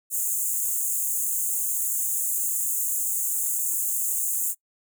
pink high-pass noise, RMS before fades -26 dBFS, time 0.1-4.55 s, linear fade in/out 50 ms, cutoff 6700 Hz, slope 96 dB/octave, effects noise-tail reverb RT60 0.1 s tail -23 dB re dry

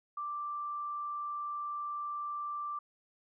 sine tone, 1176 Hz, D6, 2 cents sharp, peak -35 dBFS, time 0.17-2.79 s, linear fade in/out 5 ms, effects none

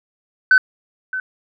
sine tone with echo, 1518 Hz, F#6, 44 cents sharp, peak -6 dBFS, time 0.51-0.58 s, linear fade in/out 2 ms, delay 620 ms, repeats 1, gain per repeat -15 dB, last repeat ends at 1.2 s, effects tanh soft clip ceiling -5 dBFS

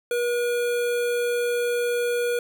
square tone with notch filter, 481.4 Hz, B4, 44 cents flat, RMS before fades -24 dBFS, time 0.11-2.39 s, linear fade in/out 2 ms, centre 5300 Hz, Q 1.9, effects none

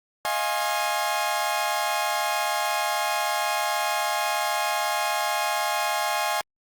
sawtooth chord, F minor seventh, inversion third, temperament equal with one note detuned, 622.3 / 698.5 / 830.6 / 1071 Hz, Eb5 / F5 / Ab5 / C6, 0 / 0 / 0 / +40 cents, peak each -28 / -26 / -23 / -26 dBFS, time 0.25-6.41 s, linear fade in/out 0 ms, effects Opus 48 kbps

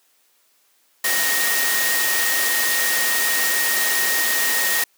sine tone in noise, 1864.7 Hz, A#6, in tune, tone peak -22 dBFS, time 1.04-4.84 s, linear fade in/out 5 ms, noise white, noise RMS -21 dBFS, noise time 1.04-4.84 s, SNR -4 dB, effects white hiss -61 dBFS RMS until 4.97 s + high-pass 300 Hz 12 dB/octave

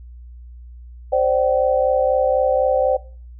sine chord, C suspended second, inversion none, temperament equal with one note detuned, 523.3 / 587.3 / 767.4 Hz, C5 / D5 / G5, 0 / 0 / -37 cents, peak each -17 / -19 / -21 dBFS, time 1.12-2.97 s, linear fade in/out 10 ms, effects noise-tail reverb RT60 0.4 s tail -20 dB re dry + added 60 Hz sine -36 dBFS peak until 3.39 s

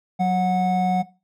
triangle tone pair together, 184.3 / 733.2 Hz, F#3 / F#5, -7 / -16 cents, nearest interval 2 octaves, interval 2391 cents, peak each -18 dBFS, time 0.19-1.03 s, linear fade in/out 20 ms, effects noise-tail reverb RT60 0.3 s tail -19 dB re dry

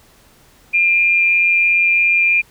sine tone pair together, 2399 / 2576 Hz, D7 / E7, +36 / -41 cents, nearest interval minor second, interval 123 cents, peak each -11 / -22 dBFS, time 0.73-2.42 s, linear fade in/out 20 ms, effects pink hiss -50 dBFS RMS until 2.5 s

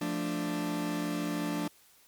40% pulse chord, D minor, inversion first, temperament equal, 174.61 / 220 / 293.7 Hz, F3 / A3 / D4, 0 / 0 / 0 cents, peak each -35 / -37 / -32 dBFS, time 0.01-1.68 s, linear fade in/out 5 ms, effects white hiss -61 dBFS RMS until 2.07 s + MP3 96 kbps

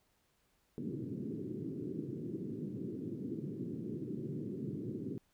white band-pass noise, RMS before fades -41 dBFS, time 0.78-5.18 s, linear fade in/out 0 ms, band 110 to 380 Hz, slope 48 dB/octave, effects pink hiss -75 dBFS RMS until 5.33 s

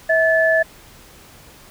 sine tone pair together, 647 / 1734.3 Hz, E5 / A6, -32 / -25 cents, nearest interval octave + perfect fourth, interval 1707 cents, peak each -15 / -16 dBFS, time 0.09-0.63 s, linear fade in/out 10 ms, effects pink hiss -45 dBFS RMS until 1.7 s

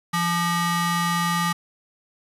30% pulse ring-modulated tone, 690 Hz, F5, 21 cents flat, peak -15 dBFS, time 0.13-1.53 s, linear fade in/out 10 ms, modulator 518 Hz, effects resampled to 32000 Hz

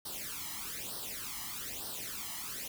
white noise with flanger, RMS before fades -41 dBFS, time 0.05-2.68 s, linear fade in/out 5 ms, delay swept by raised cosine 0.21 to 1 ms, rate 1.1 Hz, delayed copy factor +0.8, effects none

